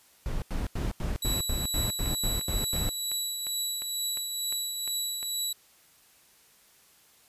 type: noise bursts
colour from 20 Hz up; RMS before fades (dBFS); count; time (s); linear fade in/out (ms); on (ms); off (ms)
brown; -30; 11; 0.26-2.89; 0; 160; 87
type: tone with tremolo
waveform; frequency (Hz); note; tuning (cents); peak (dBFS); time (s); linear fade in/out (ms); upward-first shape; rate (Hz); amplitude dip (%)
20% pulse; 3923; B7; -12; -22; 1.22-5.53; 5; triangle; 2.2; 45
type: click train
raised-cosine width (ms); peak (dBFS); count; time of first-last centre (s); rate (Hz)
0.3; -26; 10; 2.06-5.229; 2.84
effects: white hiss -60 dBFS RMS until 7.28 s + resampled to 32000 Hz